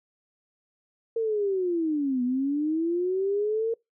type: linear two-way sweep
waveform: sine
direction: down then up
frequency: 461.1 to 243.4 to 461.1 Hz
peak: -23 dBFS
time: 1.16-3.74 s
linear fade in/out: 5 ms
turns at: 2.23 s
effects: noise-tail reverb RT60 0.2 s tail -25 dB re dry